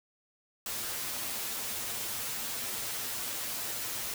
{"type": "noise with comb filter", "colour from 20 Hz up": "white", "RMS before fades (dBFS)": -36, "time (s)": [0.66, 4.14], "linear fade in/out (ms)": 2, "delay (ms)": 8.7, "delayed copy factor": 0.6, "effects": []}